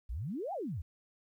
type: exponential two-way sweep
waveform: sine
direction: up then down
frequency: 48.36 to 830.6 to 68.7 Hz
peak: -35 dBFS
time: 0.09-0.82 s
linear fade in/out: 10 ms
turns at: 0.53 s
effects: 12-bit